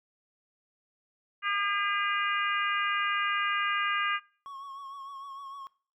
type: harmonic tone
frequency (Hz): 404.4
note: G#4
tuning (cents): -46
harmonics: 3 / 4 / 5 / 6 / 7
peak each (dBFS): -30 / -32 / -34 / -36 / -37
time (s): 1.42-4.2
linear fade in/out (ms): 50
type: tone with vibrato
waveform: triangle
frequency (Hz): 1100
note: C#6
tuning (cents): -14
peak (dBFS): -38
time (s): 4.46-5.67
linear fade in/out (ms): 0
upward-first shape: triangle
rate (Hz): 6.6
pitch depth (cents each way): 48
effects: noise-tail reverb RT60 0.4 s tail -20 dB re dry